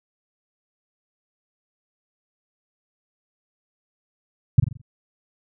sine tone with echo, 123.7 Hz, B2, 3 cents sharp, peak -6 dBFS, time 4.58-4.6 s, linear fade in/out 5 ms, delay 43 ms, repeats 5, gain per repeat -7 dB, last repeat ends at 4.815 s, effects none

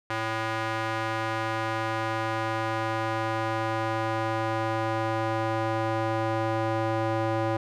square tone with band-pass filter sweep, 111.4 Hz, A2, 22 cents sharp, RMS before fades -28 dBFS, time 0.1-7.57 s, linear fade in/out 5 ms, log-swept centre 1400 to 680 Hz, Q 0.94, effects none

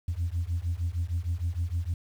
sine beating tone pair, 82.5 / 89 Hz, E2 / F2, +2 / +33 cents, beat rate 6.5 Hz, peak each -29 dBFS, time 0.08-1.94 s, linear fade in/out 5 ms, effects tanh soft clip ceiling -22 dBFS + 9-bit

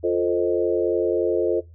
sine chord, F dominant seventh, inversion none, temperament equal, 349.2 / 440 / 523.3 / 622.3 Hz, F4 / A4 / C5 / Eb5, 0 / 0 / 0 / 0 cents, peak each -22 / -22 / -26 / -28 dBFS, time 0.03-1.61 s, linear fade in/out 20 ms, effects noise-tail reverb RT60 0.2 s tail -18 dB re dry + added 83 Hz sine -43 dBFS peak until 1.74 s

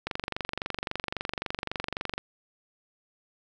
click train, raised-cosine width 0.3 ms, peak -14 dBFS, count 51, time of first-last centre 0.07-2.18 s, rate 23.7 Hz, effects none

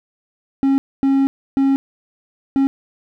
triangle tone bursts at uneven times, 272.2 Hz, C#4, 31 cents flat, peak -10 dBFS, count 4, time 0.63-0.78 / 1.03-1.27 / 1.57-1.76 / 2.56-2.67 s, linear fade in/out 0 ms, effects none

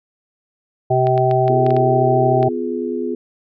harmonic tone, 128.6 Hz, C3, 30 cents flat, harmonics 1 / 3 / 5 / 6, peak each -18 / -18 / -18 / -18 dBFS, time 0.9-2.49 s, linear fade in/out 10 ms
clicks, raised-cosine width 0.3 ms, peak -15 dBFS, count 8, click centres 1.07 / 1.178 / 1.312 / 1.48 / 1.665 / 1.706 / 1.766 / 2.429 s
sine chord, F diminished, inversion second, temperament just, 251.4 / 349.2 / 419.1 Hz, Cb4 / F4 / Ab4, +31 / 0 / +16 cents, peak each -24 dBFS, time 1.49-3.15 s, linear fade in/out 5 ms
effects none

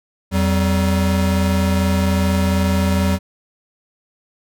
square tone pair together, 85.08 / 191 Hz, F2 / G3, -45 / -45 cents, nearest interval octave + major second, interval 1400 cents, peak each -18 dBFS, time 0.31-3.19 s, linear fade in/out 50 ms, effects none

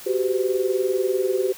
sine tone cluster, 373 / 393.1 / 510 Hz, F#4 / G4 / C5, +14 / +5 / -44 cents, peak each -23 / -23 / -26 dBFS, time 0.06-1.53 s, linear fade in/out 10 ms, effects white hiss -41 dBFS RMS until 1.57 s

